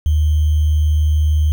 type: tone with sample-and-hold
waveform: sine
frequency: 76.5 Hz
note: D#2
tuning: 29 cents flat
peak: -11 dBFS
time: 0.06-1.52 s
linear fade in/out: 0 ms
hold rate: 3150 Hz
effects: none